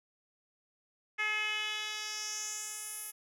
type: tone with band-pass filter sweep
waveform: 10% pulse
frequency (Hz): 426.1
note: G#4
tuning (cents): +44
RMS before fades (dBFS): -37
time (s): 1.18-3.12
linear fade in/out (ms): 20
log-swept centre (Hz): 2100 to 12000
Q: 2.8
effects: none